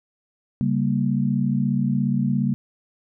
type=chord; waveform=sine; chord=G diminished; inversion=second; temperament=equal; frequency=138.59 / 196 / 233.1 Hz; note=Db3 / G3 / Bb3; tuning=0 / 0 / 0 cents; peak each=-23 dBFS; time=0.61-2.54 s; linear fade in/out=0 ms; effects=none